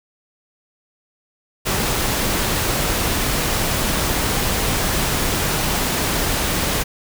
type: noise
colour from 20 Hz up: pink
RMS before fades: -20 dBFS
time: 1.65-6.84 s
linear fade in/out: 20 ms
effects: none